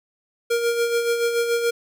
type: tone with tremolo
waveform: square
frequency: 469.5 Hz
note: A#4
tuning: 12 cents sharp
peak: -18 dBFS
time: 0.5-1.71 s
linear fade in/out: 10 ms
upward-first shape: sine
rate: 7 Hz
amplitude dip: 50%
effects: none